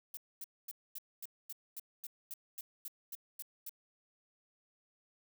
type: noise bursts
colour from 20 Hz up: violet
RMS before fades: -44 dBFS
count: 14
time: 0.14-3.694 s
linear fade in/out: 2 ms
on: 31 ms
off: 240 ms
effects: none